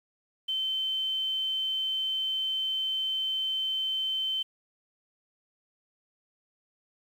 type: tone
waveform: sine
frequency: 3083 Hz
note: G7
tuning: 29 cents flat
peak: -27 dBFS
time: 0.48-4.43 s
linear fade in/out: 10 ms
effects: 9-bit